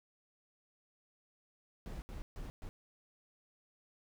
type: noise bursts at uneven times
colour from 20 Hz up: brown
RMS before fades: -44 dBFS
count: 4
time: 1.86-2.02 / 2.09-2.22 / 2.36-2.5 / 2.62-2.69 s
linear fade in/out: 0 ms
effects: none